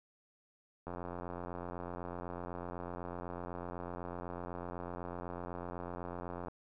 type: click train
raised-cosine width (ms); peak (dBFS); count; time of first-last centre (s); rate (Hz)
1; -28; 495; 0.87-6.484; 88
effects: none